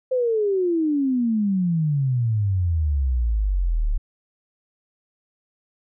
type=exponential sweep; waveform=sine; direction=down; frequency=523.3 to 34.65 Hz; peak=-18 dBFS; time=0.11-3.98 s; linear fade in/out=10 ms; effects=none